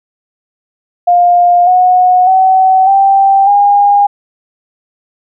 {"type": "tone with pitch steps", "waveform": "sine", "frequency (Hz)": [705, 730.3, 756.5, 783.6, 811.7], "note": ["F5", "F#5", "F#5", "G5", "G#5"], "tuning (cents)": [16, -23, 38, -1, -40], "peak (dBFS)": -4, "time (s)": [1.07, 4.07], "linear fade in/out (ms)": 10, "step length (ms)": 600, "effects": []}